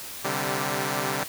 5% pulse chord, C suspended second, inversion none, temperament equal with one note detuned, 130.81 / 146.83 / 194.42 Hz, C3 / D3 / G3, 0 / 0 / -14 cents, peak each -19 dBFS, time 0.24-1.24 s, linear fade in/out 10 ms, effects white hiss -38 dBFS RMS until 1.28 s

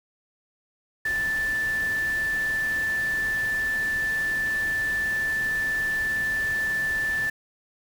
sine tone in noise, 1760 Hz, A6, in tune, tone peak -23 dBFS, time 1.05-7.3 s, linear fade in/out 5 ms, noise pink, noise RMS -39 dBFS, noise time 1.05-7.3 s, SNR +13 dB, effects none

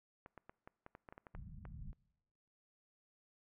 clicks, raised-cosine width 0.5 ms, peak -36 dBFS, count 12, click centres 0.261 / 0.377 / 0.495 / 0.675 / 0.864 / 0.951 / 1.088 / 1.125 / 1.179 / 1.268 / 1.35 / 1.653 s
pink low-pass noise, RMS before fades -50 dBFS, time 1.34-1.93 s, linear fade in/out 0 ms, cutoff 200 Hz, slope 48 dB/octave
effects noise-tail reverb RT60 1.0 s tail -24 dB re dry + low-pass 2000 Hz 12 dB/octave

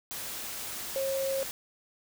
sine tone in noise, 540 Hz, C#5, 45 cents flat, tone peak -28 dBFS, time 0.96-1.43 s, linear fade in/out 0 ms, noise white, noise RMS -38 dBFS, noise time 0.11-1.51 s, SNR +7 dB, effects none

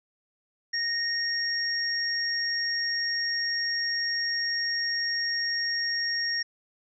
sine tone pair together, 1856 / 5562 Hz, A#6 / F8, -8 / -8 cents, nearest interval octave + perfect fifth, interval 1900 cents, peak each -29 / -28 dBFS, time 0.73-6.43 s, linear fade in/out 10 ms, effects none

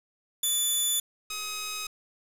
10% pulse tone pair in turn, 3488 / 1264.2 Hz, A7 / D#6, -16 / +27 cents, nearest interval octave + tritone, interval 1757 cents, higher first, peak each -16 / -24 dBFS, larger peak first, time 0.43-1 / 1.3-1.87 s, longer neither, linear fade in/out 5 ms, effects resampled to 32000 Hz + 7-bit

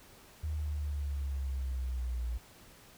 sine linear sweep, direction down, 77.6 to 58.27 Hz, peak -32 dBFS, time 0.43-2.38 s, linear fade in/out 10 ms, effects pink hiss -57 dBFS RMS until 2.97 s

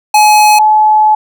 square / sine tone pair in turn, 847 / 857.3 Hz, G#5 / A5, +34 / -45 cents, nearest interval unison, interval 21 cents, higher second, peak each -4 dBFS, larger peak neither, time 0.14-0.59 / 0.59-1.15 s, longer second, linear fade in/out 5 ms, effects none

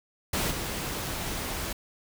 pink noise with level steps, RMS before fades -28 / -33 dBFS, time 0.33-1.73 s, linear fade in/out 5 ms, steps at 0.5 s, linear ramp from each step 20 ms, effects none

